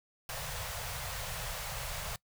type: band-stop noise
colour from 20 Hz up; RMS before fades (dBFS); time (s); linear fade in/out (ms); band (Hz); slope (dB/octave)
pink; -39; 0.29-2.16; 2; 160 to 490; 48
effects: noise-tail reverb RT60 0.1 s tail -22 dB re dry